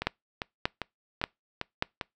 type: two click trains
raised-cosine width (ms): 0.3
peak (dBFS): -15 / -9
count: 6 / 4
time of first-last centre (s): 0.02-2.012 / 0.07-1.824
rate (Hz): 2.51 / 1.71
effects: noise-tail reverb RT60 0.2 s tail -26 dB re dry